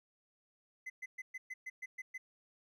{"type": "tone bursts", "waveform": "triangle", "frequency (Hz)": 2035, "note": "C7", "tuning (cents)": -49, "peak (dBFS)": -39, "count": 9, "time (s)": [0.86, 2.18], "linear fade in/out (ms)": 10, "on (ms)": 40, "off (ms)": 120, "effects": []}